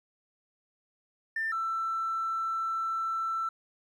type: tone pair in turn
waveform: triangle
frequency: 1790 / 1333.3 Hz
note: A6 / E6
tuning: +29 / +19 cents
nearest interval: perfect fourth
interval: 510 cents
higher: first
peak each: -25 dBFS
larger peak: neither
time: 1.36-1.52 / 1.52-3.49 s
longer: second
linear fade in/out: 5 ms
effects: tanh soft clip ceiling -26 dBFS

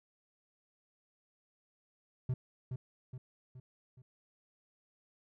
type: tone with echo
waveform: triangle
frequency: 127.3 Hz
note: C3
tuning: 47 cents flat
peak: -28 dBFS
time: 2.29-2.34 s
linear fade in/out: 5 ms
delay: 420 ms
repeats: 4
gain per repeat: -6 dB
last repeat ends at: 4.02 s
effects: none

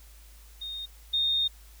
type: tone pair in turn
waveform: sine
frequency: 3694 / 3679 Hz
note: A#7 / A#7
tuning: -16 / -24 cents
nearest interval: unison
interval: 8 cents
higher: first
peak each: -34 / -23 dBFS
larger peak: second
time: 0.61-0.86 / 1.13-1.48 s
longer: second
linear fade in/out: 10 ms
effects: added 53 Hz sine -49 dBFS peak until 1.8 s + white hiss -57 dBFS RMS until 1.8 s

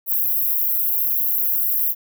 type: high-pass noise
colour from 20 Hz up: pink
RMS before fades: -20 dBFS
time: 0.06-1.95 s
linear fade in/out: 50 ms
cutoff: 12000 Hz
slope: 96 dB/octave
effects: none

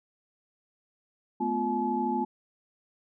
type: tone cluster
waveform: sine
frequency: 216.7 / 249.6 / 349.8 / 856 Hz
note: A3 / B3 / F4 / A5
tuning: -26 / +19 / +3 / -48 cents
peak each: -33 / -31 / -33 / -29 dBFS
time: 1.4-2.25 s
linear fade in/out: 10 ms
effects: none

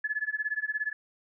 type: tone with tremolo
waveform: sine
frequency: 1715 Hz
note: A6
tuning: 45 cents flat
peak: -25 dBFS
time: 0.04-0.93 s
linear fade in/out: 5 ms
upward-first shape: sine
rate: 17 Hz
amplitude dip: 95%
effects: none

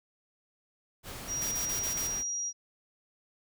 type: noise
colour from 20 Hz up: pink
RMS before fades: -42 dBFS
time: 1.03-2.24 s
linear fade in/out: 50 ms
type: tone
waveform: sine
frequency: 5730 Hz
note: F8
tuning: 44 cents sharp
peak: -31 dBFS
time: 1.27-2.53 s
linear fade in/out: 50 ms
type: noise bursts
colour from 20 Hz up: white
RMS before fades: -38 dBFS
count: 5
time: 1.41-2.076 s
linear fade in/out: 10 ms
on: 110 ms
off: 29 ms
effects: none

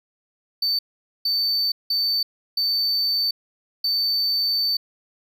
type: tone bursts at uneven times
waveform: triangle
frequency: 4551 Hz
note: C#8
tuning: 45 cents sharp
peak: -18 dBFS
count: 5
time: 0.62-0.79 / 1.25-1.72 / 1.9-2.23 / 2.57-3.31 / 3.84-4.77 s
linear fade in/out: 5 ms
effects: none

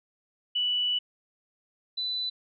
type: tone pair in turn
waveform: sine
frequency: 2960 / 3991 Hz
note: F#7 / B7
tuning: 0 / +17 cents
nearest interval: perfect fourth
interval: 517 cents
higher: second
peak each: -24 / -28 dBFS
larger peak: first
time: 0.55-0.99 / 1.97-2.3 s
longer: first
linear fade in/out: 10 ms
effects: none

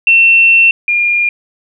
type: tone pair in turn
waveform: sine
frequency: 2700 / 2412 Hz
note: E7 / D7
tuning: +41 / +46 cents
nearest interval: major second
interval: 195 cents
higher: first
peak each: -4 / -9 dBFS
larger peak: first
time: 0.07-0.71 / 0.88-1.29 s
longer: first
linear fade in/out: 2 ms
effects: none

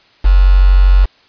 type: tone with quantisation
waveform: sine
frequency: 46.42 Hz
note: F#1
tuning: 6 cents sharp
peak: -4 dBFS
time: 0.24-1.06 s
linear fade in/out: 20 ms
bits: 4
effects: white hiss -49 dBFS RMS until 1.28 s + resampled to 11025 Hz

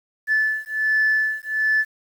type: beating tone pair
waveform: sine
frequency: 1741 / 1742.3 Hz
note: A6 / A6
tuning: -19 / -17 cents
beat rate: 1.3 Hz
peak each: -20 dBFS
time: 0.27-1.85 s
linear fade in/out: 50 ms
effects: tanh soft clip ceiling -12 dBFS + 8-bit

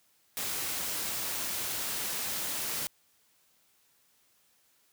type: noise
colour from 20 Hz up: white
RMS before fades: -34 dBFS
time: 0.37-2.87 s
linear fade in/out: 0 ms
effects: white hiss -68 dBFS RMS until 4.92 s + high-pass 60 Hz 12 dB/octave

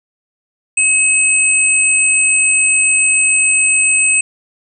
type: tone pair together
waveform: sine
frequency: 2566 / 8147 Hz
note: E7 / C9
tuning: -47 / -47 cents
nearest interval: octave + minor sixth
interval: 2000 cents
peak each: -12 dBFS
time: 0.77-4.21 s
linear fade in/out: 5 ms
effects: none

